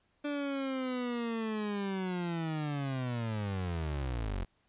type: linear sweep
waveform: 30% pulse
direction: down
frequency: 293.7 to 42.24 Hz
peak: -30 dBFS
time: 0.24-4.45 s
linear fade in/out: 10 ms
effects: pink hiss -73 dBFS RMS until 4.68 s + resampled to 8000 Hz